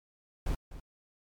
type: noise with echo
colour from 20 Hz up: brown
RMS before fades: -30 dBFS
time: 0.46-0.55 s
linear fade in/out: 5 ms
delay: 250 ms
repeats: 1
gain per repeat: -14 dB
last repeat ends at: 0.8 s
effects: MP3 96 kbps